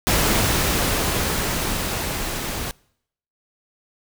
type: noise with level ramp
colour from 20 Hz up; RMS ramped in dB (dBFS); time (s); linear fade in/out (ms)
pink; -18 to -28; 0.07-2.71; 0
effects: noise-tail reverb RT60 0.7 s tail -25 dB re dry